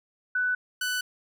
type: tone pair in turn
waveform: sine / sawtooth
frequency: 1493 / 1493 Hz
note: F#6 / F#6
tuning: +15 / +15 cents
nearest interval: unison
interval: 0 cents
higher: neither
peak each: -23 dBFS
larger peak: neither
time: 0.35-0.55 / 0.81-1.01 s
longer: neither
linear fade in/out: 5 ms
effects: none